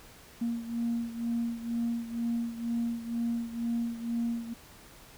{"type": "beating tone pair", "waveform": "sine", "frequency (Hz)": [233.1, 235.2], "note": ["A#3", "A#3"], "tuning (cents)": [0, 16], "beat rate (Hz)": 2.1, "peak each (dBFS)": [-30, -34], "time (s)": [0.41, 4.54], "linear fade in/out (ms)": 10, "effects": ["tanh soft clip ceiling -23 dBFS", "pink hiss -53 dBFS RMS until 5.17 s"]}